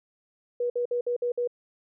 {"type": "tone bursts", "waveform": "sine", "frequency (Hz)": 484.6, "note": "B4", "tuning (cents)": -33, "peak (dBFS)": -24, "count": 6, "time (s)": [0.6, 1.475], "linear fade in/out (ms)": 5, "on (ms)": 100, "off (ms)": 55, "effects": []}